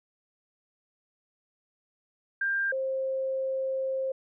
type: tone pair in turn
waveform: sine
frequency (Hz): 1592 / 530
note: G6 / C5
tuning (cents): +26 / +22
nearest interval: octave + perfect fifth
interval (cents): 1904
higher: first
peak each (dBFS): -25 / -27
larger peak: first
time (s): 2.41-2.72 / 2.72-4.12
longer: second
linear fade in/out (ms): 5
effects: none